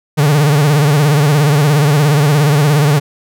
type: tone with vibrato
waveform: 45% pulse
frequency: 146.83 Hz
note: D3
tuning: in tune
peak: -8 dBFS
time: 0.17-3 s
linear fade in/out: 20 ms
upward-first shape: sine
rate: 17 Hz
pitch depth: 100 cents each way
effects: none